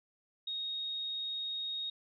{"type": "tone", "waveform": "sine", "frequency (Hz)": 3739, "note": "A#7", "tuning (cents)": 4, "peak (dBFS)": -35, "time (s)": [0.47, 1.9], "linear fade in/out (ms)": 5, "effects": []}